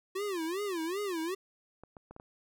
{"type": "tone with vibrato", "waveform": "square", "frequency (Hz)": 364.2, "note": "F#4", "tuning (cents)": -27, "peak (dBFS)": -33, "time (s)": [0.15, 1.35], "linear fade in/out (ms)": 10, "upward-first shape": "sine", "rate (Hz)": 2.6, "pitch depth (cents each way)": 230}
{"type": "clicks", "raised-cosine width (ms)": 1, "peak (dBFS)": -34, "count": 5, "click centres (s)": [1.836, 1.968, 2.11, 2.164, 2.199]}
{"effects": []}